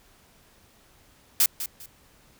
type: noise with echo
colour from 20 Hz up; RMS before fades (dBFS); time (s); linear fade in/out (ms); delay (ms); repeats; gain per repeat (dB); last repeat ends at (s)
blue; -19; 1.4-1.46; 2; 200; 2; -12; 1.86
effects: pink hiss -58 dBFS RMS until 2.39 s